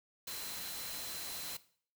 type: tone in noise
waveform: sine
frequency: 4070 Hz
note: C8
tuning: 49 cents flat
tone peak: -48 dBFS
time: 0.27-1.57 s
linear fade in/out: 5 ms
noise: white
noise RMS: -43 dBFS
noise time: 0.27-1.57 s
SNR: -8 dB
effects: noise-tail reverb RT60 0.5 s tail -17 dB re dry